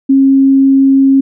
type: tone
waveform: sine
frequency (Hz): 270.6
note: C#4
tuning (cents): -42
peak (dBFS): -4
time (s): 0.09-1.21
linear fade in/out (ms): 10
effects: none